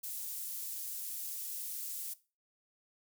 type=high-pass noise; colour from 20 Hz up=pink; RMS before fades=-41 dBFS; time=0.03-2.14 s; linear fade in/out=10 ms; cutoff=11000 Hz; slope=12 dB/octave; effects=noise-tail reverb RT60 0.3 s tail -17 dB re dry